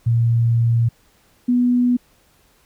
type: tone pair in turn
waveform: sine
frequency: 116.54 / 245.5 Hz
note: A#2 / B3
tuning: 0 / -10 cents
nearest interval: octave + minor second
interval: 1290 cents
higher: second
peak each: -13 dBFS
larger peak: neither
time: 0.06-0.89 / 1.48-1.97 s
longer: first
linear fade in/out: 10 ms
effects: pink hiss -57 dBFS RMS until 2.65 s